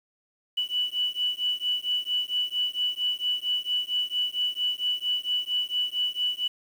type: beating tone pair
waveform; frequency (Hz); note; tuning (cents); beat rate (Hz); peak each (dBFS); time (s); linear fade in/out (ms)
sine; 2960 / 2964.4; F#7 / F#7; 0 / +3; 4.4; -28; 0.57-6.48; 10
effects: 8-bit